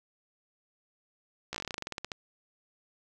slowing click train, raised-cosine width 0.2 ms, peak -18 dBFS, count 17, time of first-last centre 1.53-2.118 s, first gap 15 ms, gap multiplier 1.11, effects none

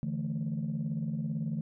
sine chord, D suspended second, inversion none, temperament equal, 146.83 / 164.81 / 220 Hz, D3 / E3 / A3, 0 / 0 / 0 cents, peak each -34 dBFS, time 0.03-1.61 s, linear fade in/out 0 ms, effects tanh soft clip ceiling -25 dBFS

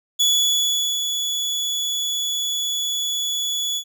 30% pulse tone with ADSR envelope, 3414 Hz, G#7, 47 cents sharp, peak -12 dBFS, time 0.19-3.84 s, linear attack 17 ms, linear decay 790 ms, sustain -7 dB, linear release 73 ms, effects none

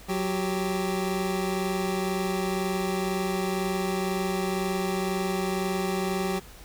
25% pulse tone pair together, 185 / 392 Hz, F#3 / G4, 0 / 0 cents, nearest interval octave + minor second, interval 1300 cents, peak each -24 / -26 dBFS, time 0.08-6.4 s, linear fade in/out 20 ms, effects added 50 Hz sine -48 dBFS peak until 6.64 s + pink hiss -49 dBFS RMS until 6.64 s

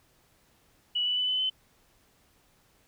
sine tone with pitch steps, 2943 / 2969 / 2994 / 3021 / 3047 Hz, F#7 / F#7 / F#7 / F#7 / G7, -10 / +5 / +20 / +35 / -50 cents, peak -25 dBFS, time 0.95-1.5 s, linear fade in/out 10 ms, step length 110 ms, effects pink hiss -65 dBFS RMS until 2.87 s

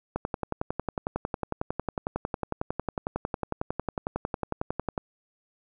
click train, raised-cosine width 1 ms, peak -14 dBFS, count 54, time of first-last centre 0.16-4.978 s, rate 11 Hz, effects none

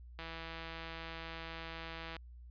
click train, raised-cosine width 0.3 ms, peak -29 dBFS, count 325, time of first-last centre 0.19-2.166 s, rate 164 Hz, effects added 60 Hz sine -50 dBFS peak until 2.5 s + resampled to 11025 Hz

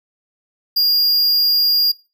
square tone, 4825 Hz, D8, 46 cents sharp, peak -13 dBFS, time 0.76-1.92 s, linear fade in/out 10 ms, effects noise-tail reverb RT60 0.3 s tail -20 dB re dry

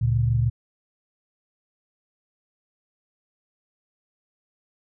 sine tone cluster, 72 / 115.9 / 141.9 Hz, D2 / A#2 / C#3, -34 / -10 / +41 cents, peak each -28 / -19 / -28 dBFS, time 0.01-0.5 s, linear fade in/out 10 ms, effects none

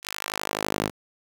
sawtooth tone with high-pass filter sweep, 51.91 Hz, G#1, in tune, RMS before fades -30 dBFS, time 0.02-0.91 s, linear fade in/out 50 ms, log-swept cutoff 2200 to 190 Hz, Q 0.77, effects 8-bit

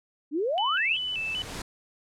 sine exponential sweep, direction up, 273.3 to 3470 Hz, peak -24 dBFS, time 0.31-0.99 s, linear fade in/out 50 ms
pink noise with exponential growth, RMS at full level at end -34 dBFS, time 0.37-1.62 s, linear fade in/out 5 ms, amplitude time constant 270 ms
sine tone with vibrato, 2811 Hz, F7, 11 cents sharp, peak -28 dBFS, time 0.58-1.42 s, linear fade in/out 0 ms, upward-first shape square, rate 2.6 Hz, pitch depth 110 cents each way
effects low-pass 9000 Hz 12 dB/octave

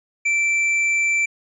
sine tone with hard clipping, 2337 Hz, D7, 9 cents flat, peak -18 dBFS, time 0.25-1.26 s, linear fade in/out 10 ms, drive 5 dB, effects resampled to 24000 Hz

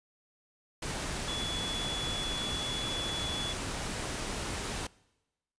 sine tone in noise, 3415 Hz, G#7, 48 cents sharp, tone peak -35 dBFS, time 1.28-3.53 s, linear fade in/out 5 ms, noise pink, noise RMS -36 dBFS, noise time 0.82-4.87 s, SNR -2 dB, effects noise-tail reverb RT60 1.0 s tail -23 dB re dry + resampled to 22050 Hz

